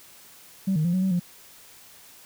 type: tone with pitch steps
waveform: sine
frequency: 192.3 / 155.1 / 173.4 / 185.9 / 190.2 / 176.5 Hz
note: G3 / D#3 / F3 / F#3 / F#3 / F3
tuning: -33 / -5 / -12 / +8 / +48 / +19 cents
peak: -19 dBFS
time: 0.67-1.198 s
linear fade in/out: 10 ms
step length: 88 ms
effects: tanh soft clip ceiling -17 dBFS + white hiss -50 dBFS RMS until 2.25 s